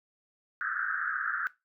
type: band-pass noise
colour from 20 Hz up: pink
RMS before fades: -32 dBFS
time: 0.61-1.47 s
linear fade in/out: 0 ms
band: 1300 to 1700 Hz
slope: 96 dB/octave
effects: noise-tail reverb RT60 0.2 s tail -17 dB re dry